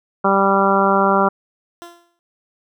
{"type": "harmonic tone", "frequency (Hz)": 196, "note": "G3", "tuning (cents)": 0, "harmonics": [1, 2, 3, 4, 5, 6, 7], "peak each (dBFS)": [-20, -20, -20, -20, -20, -20, -20], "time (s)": [0.24, 1.29], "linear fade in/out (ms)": 10}
{"type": "tone with exponential decay", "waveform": "15% pulse", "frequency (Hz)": 344, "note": "F4", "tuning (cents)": -26, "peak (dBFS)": -25, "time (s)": [1.82, 2.19], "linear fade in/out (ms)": 0, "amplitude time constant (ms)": 80}
{"effects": []}